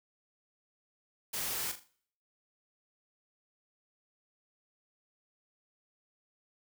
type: noise with echo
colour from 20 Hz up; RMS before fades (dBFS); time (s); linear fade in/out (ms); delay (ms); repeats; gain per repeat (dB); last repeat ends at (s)
white; -36; 1.33-1.72; 10; 40; 4; -9; 1.88
effects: noise-tail reverb RT60 0.6 s tail -22 dB re dry